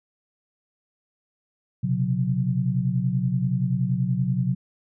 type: tone cluster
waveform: sine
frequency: 124.5 / 135 / 181.9 Hz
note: B2 / C#3 / F#3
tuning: +14 / -45 / -29 cents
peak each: -25 dBFS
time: 1.83-4.55 s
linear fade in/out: 10 ms
effects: none